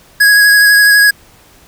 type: tone with vibrato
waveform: square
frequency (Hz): 1661.2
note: G#6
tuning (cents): 0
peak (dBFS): -5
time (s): 0.2-1.11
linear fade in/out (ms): 10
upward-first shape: sine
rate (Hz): 12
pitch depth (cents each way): 16
effects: pink hiss -44 dBFS RMS until 1.67 s